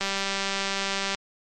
click train, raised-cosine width 0.2 ms, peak -10 dBFS, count 224, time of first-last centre 0.01-1.148 s, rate 196 Hz, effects MP3 64 kbps

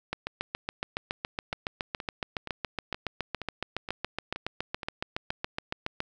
two click trains, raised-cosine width 0.3 ms, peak -14 / -20 dBFS, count 43 / 9, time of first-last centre 0.13-6.004 / 1.53-5.304 s, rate 7.15 / 2.12 Hz, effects none

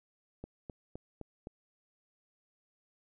click train, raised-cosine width 2 ms, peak -29 dBFS, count 5, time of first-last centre 0.44-1.471 s, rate 3.88 Hz, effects none

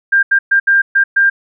sine tone bursts at uneven times, 1594 Hz, G6, 28 cents sharp, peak -7 dBFS, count 6, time 0.12-0.23 / 0.31-0.39 / 0.51-0.6 / 0.67-0.82 / 0.95-1.04 / 1.16-1.3 s, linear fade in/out 10 ms, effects none

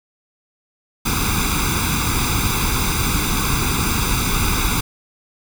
pink noise with comb filter, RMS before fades -19 dBFS, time 1.05-4.81 s, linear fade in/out 10 ms, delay 0.82 ms, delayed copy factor +0.9, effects none

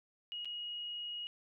sine tone with dropouts, 2889 Hz, F#7, 42 cents flat, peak -39 dBFS, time 0.32-1.27 s, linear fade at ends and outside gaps 0 ms, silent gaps 0.447-0.455 s, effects none

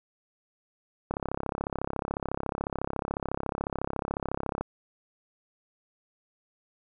click train, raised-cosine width 1 ms, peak -16 dBFS, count 120, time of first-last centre 1.11-4.61 s, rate 34 Hz, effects none

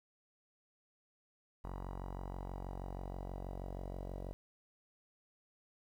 sawtooth tone with low-pass filter sweep, 46.25 Hz, F#1, in tune, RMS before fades -44 dBFS, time 1.64-4.33 s, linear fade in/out 0 ms, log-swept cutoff 1000 to 610 Hz, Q 2.8, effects 11-bit

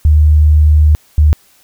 sine tone pair in turn, 76 / 75.52 Hz, D#2 / D2, -40 / +49 cents, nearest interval unison, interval 11 cents, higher first, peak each -4 dBFS, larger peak neither, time 0.05-0.95 / 1.18-1.33 s, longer first, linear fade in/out 0 ms, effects white hiss -49 dBFS RMS until 1.63 s

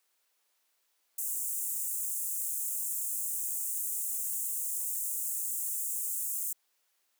pink high-pass noise, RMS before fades -34 dBFS, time 1.18-6.53 s, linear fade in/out 5 ms, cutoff 7300 Hz, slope 48 dB/octave, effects white hiss -75 dBFS RMS until 7.19 s + high-pass 400 Hz 12 dB/octave

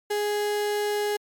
35% pulse tone, 415.3 Hz, G#4, in tune, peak -22 dBFS, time 0.1-1.17 s, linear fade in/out 10 ms, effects MP3 96 kbps

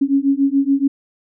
sine beating tone pair, 272.8 / 279.8 Hz, C#4 / C#4, -28 / +16 cents, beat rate 7 Hz, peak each -16 dBFS, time 0.01-0.88 s, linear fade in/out 10 ms, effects none

